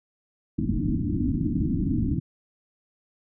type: low-pass noise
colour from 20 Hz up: white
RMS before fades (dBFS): -25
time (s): 0.58-2.2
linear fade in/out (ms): 10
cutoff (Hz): 320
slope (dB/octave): 96
effects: none